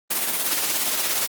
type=noise with tremolo; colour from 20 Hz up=white; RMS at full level=-21 dBFS; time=0.1-1.27 s; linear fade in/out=10 ms; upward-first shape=triangle; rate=17 Hz; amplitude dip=50%; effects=high-pass 200 Hz 12 dB/octave + Opus 24 kbps